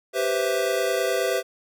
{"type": "chord", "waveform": "square", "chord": "C major seventh", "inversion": "second", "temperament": "equal with one note detuned", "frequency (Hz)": [390.4, 493.9, 523.3, 659.3], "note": ["G4", "B4", "C5", "E5"], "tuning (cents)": [-7, 0, 0, 0], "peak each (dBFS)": -28, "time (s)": [0.13, 1.43], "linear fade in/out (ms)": 50, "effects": []}